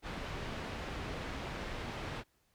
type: low-pass noise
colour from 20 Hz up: pink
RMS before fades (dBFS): -41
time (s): 0.02-2.24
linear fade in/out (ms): 50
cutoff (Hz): 3200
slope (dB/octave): 12
effects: pink hiss -74 dBFS RMS until 2.54 s